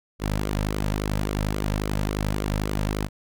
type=tone with flanger; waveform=sawtooth; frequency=51.3 Hz; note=G#1; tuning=21 cents flat; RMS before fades=-26 dBFS; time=0.19-3.09 s; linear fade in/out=50 ms; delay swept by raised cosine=1.1 to 2.8 ms; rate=3.6 Hz; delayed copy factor=-0.6; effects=none